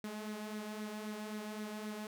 sawtooth tone with flanger, 212.7 Hz, G#3, 42 cents sharp, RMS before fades -43 dBFS, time 0.04-2.07 s, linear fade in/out 2 ms, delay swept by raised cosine 0.49 to 3.59 ms, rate 3.8 Hz, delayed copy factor +0.5, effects none

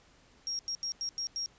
sine tone bursts at uneven times, 5590 Hz, F8, 1 cent sharp, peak -32 dBFS, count 6, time 0.47-0.59 / 0.68-0.75 / 0.83-0.92 / 1.01-1.09 / 1.18-1.27 / 1.36-1.46 s, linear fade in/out 0 ms, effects pink hiss -62 dBFS RMS until 1.58 s + resampled to 16000 Hz

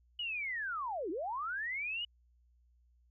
sine linear two-way sweep, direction down then up, 2960 to 300.8 to 2960 Hz, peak -35 dBFS, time 0.19-2.05 s, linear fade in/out 5 ms, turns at 1.1 s, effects added 60 Hz sine -65 dBFS peak until 3.1 s

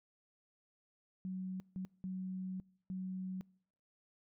sine tone bursts at uneven times, 186.6 Hz, F#3, 15 cents sharp, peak -38 dBFS, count 4, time 1.25-1.6 / 1.76-1.85 / 2.04-2.6 / 2.9-3.41 s, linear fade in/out 0 ms, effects noise-tail reverb RT60 0.7 s tail -26 dB re dry

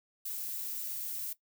violet noise, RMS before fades -38 dBFS, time 0.25-1.33 s, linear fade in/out 5 ms, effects noise-tail reverb RT60 0.1 s tail -17 dB re dry

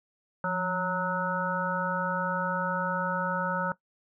harmonic tone with a mistuned harmonic, 184.3 Hz, F#3, 7 cents flat, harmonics 1 / 3 / 5 / 7 / 8, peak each -33 / -33 / -33 / -33 / -33 dBFS, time 0.44-3.72 s, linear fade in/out 2 ms, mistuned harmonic 1, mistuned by -90 cents, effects noise-tail reverb RT60 0.1 s tail -17 dB re dry

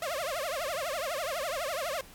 sawtooth tone with vibrato, 610 Hz, D#5, 34 cents flat, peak -27 dBFS, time 0.02-2.01 s, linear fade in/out 2 ms, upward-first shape triangle, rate 12 Hz, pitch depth 300 cents each way, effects pink hiss -52 dBFS RMS until 2.14 s + MP3 96 kbps

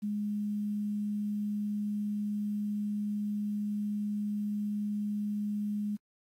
sine tone with quantisation, 207.7 Hz, G#3, in tune, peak -30 dBFS, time 0.02-5.97 s, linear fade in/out 20 ms, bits 10, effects AAC 48 kbps

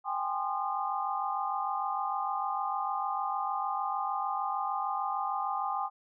sine chord, Ab major seventh, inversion third, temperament equal with one note detuned, 784 / 830.6 / 1046.5 / 1217.5 Hz, G5 / Ab5 / C6 / Eb6, 0 / 0 / 0 / -38 cents, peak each -34 / -36 / -36 / -35 dBFS, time 0.04-5.9 s, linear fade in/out 50 ms, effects none

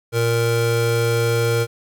square tone pair together, 116.54 / 466.2 Hz, A#2 / A#4, 0 / 0 cents, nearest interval 2 octaves, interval 2400 cents, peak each -20 dBFS, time 0.12-1.67 s, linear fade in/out 50 ms, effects none

